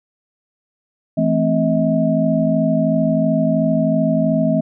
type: tone cluster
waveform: sine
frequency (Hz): 165.5 / 218.5 / 261.4 / 637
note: E3 / A3 / C4 / D#5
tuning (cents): +7 / -12 / -1 / +41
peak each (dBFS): -19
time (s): 1.17-4.61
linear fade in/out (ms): 10
effects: none